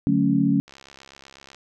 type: chord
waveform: sine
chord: D major seventh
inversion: none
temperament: equal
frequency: 146.83 / 185 / 220 / 277.2 Hz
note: D3 / F#3 / A3 / C#4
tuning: 0 / 0 / 0 / 0 cents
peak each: -25 / -23 / -23 / -20 dBFS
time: 0.07-0.6 s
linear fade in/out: 0 ms
type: click train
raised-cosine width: 0.2 ms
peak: -27 dBFS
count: 60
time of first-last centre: 0.68-1.546 s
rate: 68.1 Hz
effects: none